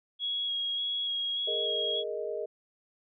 sine tone with vibrato, 3312 Hz, G#7, 5 cents flat, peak -29 dBFS, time 0.19-2.04 s, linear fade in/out 50 ms, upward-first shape square, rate 1.7 Hz, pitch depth 12 cents each way
sine chord, Ab suspended second, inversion none, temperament equal with one note detuned, 416.5 / 466.2 / 622.3 Hz, Ab4 / Bb4 / Eb5, +5 / 0 / 0 cents, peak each -36 / -36 / -36 dBFS, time 1.47-2.46 s, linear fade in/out 10 ms
effects none

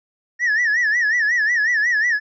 triangle tone with vibrato, 1819 Hz, A#6, 43 cents flat, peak -13 dBFS, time 0.39-2.2 s, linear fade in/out 50 ms, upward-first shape sine, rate 5.5 Hz, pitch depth 140 cents each way, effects tanh soft clip ceiling -9 dBFS + resampled to 16000 Hz

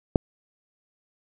click, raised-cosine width 2 ms, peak -4 dBFS, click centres 0.158 s, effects none

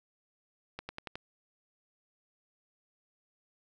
accelerating click train, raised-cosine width 0.3 ms, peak -23 dBFS, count 5, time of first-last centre 0.79-1.155 s, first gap 100 ms, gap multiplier 0.94, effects none

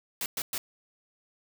white noise bursts, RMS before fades -32 dBFS, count 3, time 0.21-0.58 s, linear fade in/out 2 ms, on 50 ms, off 110 ms, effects none

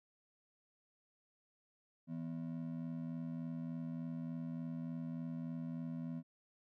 triangle ring-modulated tone, 206 Hz, G#3, 14 cents flat, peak -35 dBFS, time 2.07-6.23 s, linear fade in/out 50 ms, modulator 41.7 Hz, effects none

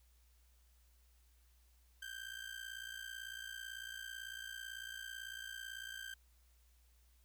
30% pulse ring-modulated tone, 1568 Hz, G6, in tune, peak -40 dBFS, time 2.02-6.14 s, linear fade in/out 0 ms, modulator 29 Hz, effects added 60 Hz sine -66 dBFS peak until 7.24 s + white hiss -75 dBFS RMS until 7.24 s

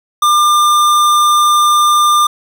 sine tone with hard clipping, 1198 Hz, D6, 34 cents sharp, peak -9 dBFS, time 0.22-2.27 s, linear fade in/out 5 ms, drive 18 dB, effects none

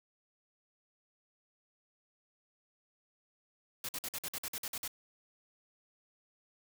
white noise bursts, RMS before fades -39 dBFS, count 11, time 3.84-4.878 s, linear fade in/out 2 ms, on 48 ms, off 51 ms, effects none

